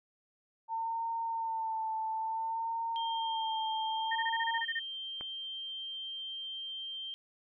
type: tone with vibrato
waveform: sine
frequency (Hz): 899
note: A5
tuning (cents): +37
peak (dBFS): -32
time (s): 0.68-4.64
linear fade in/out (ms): 50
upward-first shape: sine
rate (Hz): 0.57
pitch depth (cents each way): 32
type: tone with pitch glide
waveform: sine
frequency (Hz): 3189 to 3152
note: G7 to G7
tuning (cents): +29 to +9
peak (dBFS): -38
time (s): 2.96-7.14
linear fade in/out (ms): 0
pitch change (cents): -20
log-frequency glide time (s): 4.49-4.65
type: tone bursts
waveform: sine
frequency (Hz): 1831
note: A#6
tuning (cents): -32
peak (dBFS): -31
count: 10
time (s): 4.11-4.796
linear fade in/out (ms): 10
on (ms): 47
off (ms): 24
type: click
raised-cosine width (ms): 0.5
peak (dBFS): -29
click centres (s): 5.21
effects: none